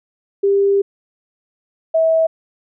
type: tone pair in turn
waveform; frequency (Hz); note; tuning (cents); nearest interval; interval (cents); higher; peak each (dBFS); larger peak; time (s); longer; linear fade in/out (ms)
sine; 397.6 / 647.8; G4 / E5; +25 / -30; minor sixth; 845; second; -11; neither; 0.43-0.82 / 1.94-2.27; first; 10
effects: none